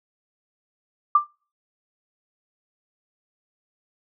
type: tone with exponential decay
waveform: sine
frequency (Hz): 1183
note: D6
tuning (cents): +12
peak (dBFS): -9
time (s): 1.15-1.27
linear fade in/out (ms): 5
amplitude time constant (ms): 25
effects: noise-tail reverb RT60 0.4 s tail -26 dB re dry